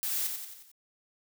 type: noise with echo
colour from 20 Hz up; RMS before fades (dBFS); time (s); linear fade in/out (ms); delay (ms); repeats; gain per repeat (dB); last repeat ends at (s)
blue; -32; 0.03-0.27; 0; 89; 5; -5; 0.715
effects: none